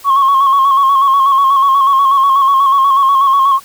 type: tone with vibrato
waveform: sine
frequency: 1093 Hz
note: C#6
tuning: 25 cents flat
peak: -5 dBFS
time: 0.04-3.6 s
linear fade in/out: 50 ms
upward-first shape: square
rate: 8.2 Hz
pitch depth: 40 cents each way
effects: tanh soft clip ceiling -4 dBFS + white hiss -39 dBFS RMS until 3.64 s